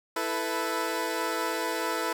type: chord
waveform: 15% pulse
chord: E suspended fourth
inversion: none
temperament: equal with one note detuned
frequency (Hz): 329.6 / 440 / 496.7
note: E4 / A4 / B4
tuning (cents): 0 / 0 / +10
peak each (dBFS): -26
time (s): 0.16-2.13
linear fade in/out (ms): 5
effects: none